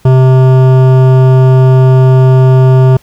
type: tone with hard clipping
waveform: sine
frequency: 130 Hz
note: C3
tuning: 11 cents flat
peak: -4 dBFS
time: 0.05-2.97 s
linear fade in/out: 5 ms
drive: 14 dB
effects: pink hiss -46 dBFS RMS until 3.02 s